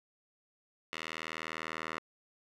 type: tone with band-pass filter sweep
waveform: 10% pulse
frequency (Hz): 80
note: D#2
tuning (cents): +49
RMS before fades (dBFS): -41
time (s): 0.93-1.99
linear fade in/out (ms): 0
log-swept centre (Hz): 2600 to 1600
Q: 1.3
effects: none